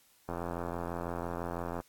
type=click train; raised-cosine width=1 ms; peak=-22 dBFS; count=131; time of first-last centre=0.29-1.802 s; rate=86 Hz; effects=white hiss -65 dBFS RMS until 1.88 s + AAC 64 kbps

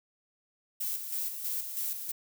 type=noise with tremolo; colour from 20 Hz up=violet; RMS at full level=-33 dBFS; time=0.8-2.12 s; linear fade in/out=10 ms; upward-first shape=square; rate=3.1 Hz; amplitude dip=50%; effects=none

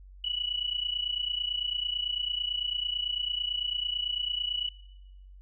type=tone pair together; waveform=sine; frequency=2934 / 2963 Hz; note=F#7 / F#7; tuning=-15 / +2 cents; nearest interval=unison; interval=17 cents; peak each=-31 / -32 dBFS; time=0.24-4.69 s; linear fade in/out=5 ms; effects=noise-tail reverb RT60 1.0 s tail -20 dB re dry + added 47 Hz sine -47 dBFS peak until 5.41 s

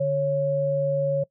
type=tone pair together; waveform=sine; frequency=146.21 / 552 Hz; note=D3 / C#5; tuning=-7 / -7 cents; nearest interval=octave + major seventh; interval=2300 cents; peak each=-27 / -21 dBFS; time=0-1.24 s; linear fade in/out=10 ms; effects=noise-tail reverb RT60 0.1 s tail -21 dB re dry

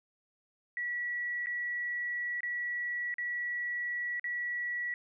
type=tone with dropouts; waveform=sine; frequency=1938 Hz; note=B6; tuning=33 cents flat; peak=-32 dBFS; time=0.77-4.94 s; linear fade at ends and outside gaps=1 ms; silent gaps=1.46-1.469 / 2.406-2.432 / 3.141-3.183 / 4.196-4.242 s; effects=none

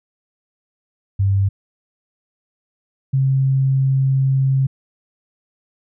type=tone pair in turn; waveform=sine; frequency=98.1 / 134.19 Hz; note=G2 / C3; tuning=+2 / +44 cents; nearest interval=perfect fourth; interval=542 cents; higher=second; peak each=-13 dBFS; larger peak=neither; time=1.19-1.49 / 3.13-4.67 s; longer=second; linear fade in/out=10 ms; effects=none

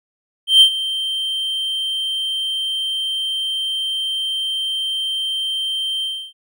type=tone with ADSR envelope; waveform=triangle; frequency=3136 Hz; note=G7; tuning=in tune; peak=-3 dBFS; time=0.47-6.33 s; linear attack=140 ms; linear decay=85 ms; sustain=-15 dB; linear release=300 ms; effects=none

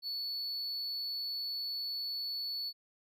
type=tone; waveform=triangle; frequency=4435 Hz; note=C#8; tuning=in tune; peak=-34 dBFS; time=0.02-2.73 s; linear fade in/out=50 ms; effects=none

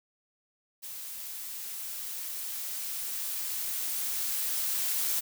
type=noise with level ramp; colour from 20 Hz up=blue; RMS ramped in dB=-41 to -29 dBFS; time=0.82-5.21 s; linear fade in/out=20 ms; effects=none

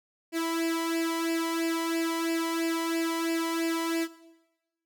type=tone with flanger; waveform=sawtooth; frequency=330 Hz; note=E4; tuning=2 cents sharp; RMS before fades=-29 dBFS; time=0.32-4.08 s; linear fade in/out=50 ms; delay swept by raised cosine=0.4 to 1.01 ms; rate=3 Hz; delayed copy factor=+0.75; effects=noise-tail reverb RT60 1.0 s tail -17 dB re dry

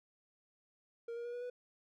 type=tone with pitch steps; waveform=triangle; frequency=466.2 / 472.7 / 479.3 / 486 / 492.8 Hz; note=A#4 / A#4 / A#4 / B4 / B4; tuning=0 / +24 / +48 / -28 / -4 cents; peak=-38 dBFS; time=1.08-1.5 s; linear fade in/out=5 ms; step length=84 ms; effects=none

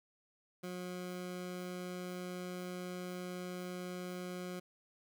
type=tone; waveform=20% pulse; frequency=180.4 Hz; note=F#3; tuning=44 cents flat; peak=-36 dBFS; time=0.63-4.6 s; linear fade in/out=10 ms; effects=none

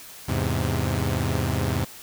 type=chord; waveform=sawtooth; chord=E augmented; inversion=none; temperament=equal; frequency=82.41 / 103.83 / 130.81 Hz; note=E2 / G#2 / B#2; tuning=0 / 0 / 0 cents; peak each=-23 dBFS; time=0.28-1.85 s; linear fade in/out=10 ms; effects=white hiss -43 dBFS RMS until 2.02 s

